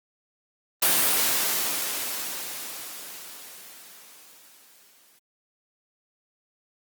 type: noise with exponential decay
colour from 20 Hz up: white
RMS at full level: -19 dBFS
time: 0.82-5.19 s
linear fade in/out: 5 ms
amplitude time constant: 950 ms
effects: high-pass 200 Hz 12 dB/octave + Opus 32 kbps